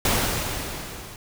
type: noise with level ramp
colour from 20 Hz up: pink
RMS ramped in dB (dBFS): -20 to -41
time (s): 0.05-1.16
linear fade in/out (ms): 2
effects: none